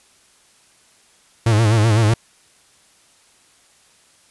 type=tone with vibrato; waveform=45% pulse; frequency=110 Hz; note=A2; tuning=in tune; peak=-12 dBFS; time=1.46-2.14 s; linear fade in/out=5 ms; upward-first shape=sine; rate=7.9 Hz; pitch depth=98 cents each way; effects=white hiss -54 dBFS RMS until 4.3 s + resampled to 24000 Hz